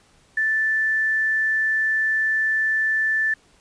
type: tone with quantisation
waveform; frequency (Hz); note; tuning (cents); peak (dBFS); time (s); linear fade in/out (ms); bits
sine; 1760; A6; 0; -18; 0.37-3.34; 5; 8
effects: pink hiss -57 dBFS RMS until 3.6 s + resampled to 22050 Hz